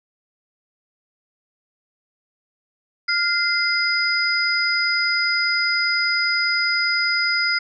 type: tone cluster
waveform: sine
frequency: 1410 / 2072 / 4965 Hz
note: F6 / C7 / D#8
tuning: +16 / -17 / -5 cents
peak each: -22 dBFS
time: 3.08-7.59 s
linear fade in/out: 10 ms
effects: none